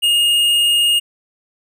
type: tone with tanh clipping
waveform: sine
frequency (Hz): 2847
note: F7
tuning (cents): +33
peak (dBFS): -13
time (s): 0.02-1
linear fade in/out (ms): 20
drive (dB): 11
effects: none